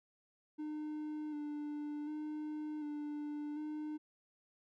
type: tone with vibrato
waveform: triangle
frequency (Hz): 299.9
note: D4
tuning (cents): +36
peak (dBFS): -37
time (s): 0.58-3.98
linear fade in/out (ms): 20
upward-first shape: square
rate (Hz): 0.67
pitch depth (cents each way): 23
effects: none